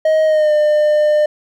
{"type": "tone with pitch glide", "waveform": "triangle", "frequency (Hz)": [628, 602.1], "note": ["D#5", "D5"], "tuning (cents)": [16, 43], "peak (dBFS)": -8, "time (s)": [0.05, 1.26], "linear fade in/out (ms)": 5, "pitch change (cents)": -73, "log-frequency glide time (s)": [0.25, 0.53], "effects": []}